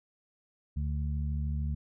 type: harmonic tone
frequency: 73.42 Hz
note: D2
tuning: in tune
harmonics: 1 / 2 / 3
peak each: -30 / -36 / -42 dBFS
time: 0.76-1.75 s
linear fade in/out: 10 ms
effects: none